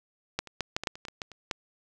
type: clicks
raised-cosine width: 0.2 ms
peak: -11 / -27 / -12 / -10 / -17 / -10 / -26 / -22 / -22 / -17 / -29 / -12 dBFS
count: 12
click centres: 0.39 / 0.473 / 0.607 / 0.765 / 0.836 / 0.872 / 0.955 / 1.052 / 1.084 / 1.218 / 1.317 / 1.512 s
effects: none